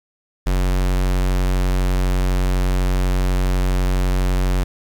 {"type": "tone", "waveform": "square", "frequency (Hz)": 46.03, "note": "F#1", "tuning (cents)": -8, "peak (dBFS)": -16, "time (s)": [0.46, 4.64], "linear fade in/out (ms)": 10, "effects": ["8-bit"]}